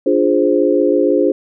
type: chord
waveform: sine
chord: D half-diminished seventh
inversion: none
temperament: equal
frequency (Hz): 293.7 / 349.2 / 415.3 / 523.3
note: D4 / F4 / Ab4 / C5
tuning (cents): 0 / 0 / 0 / 0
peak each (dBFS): -16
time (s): 0.06-1.32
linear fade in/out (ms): 5
effects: none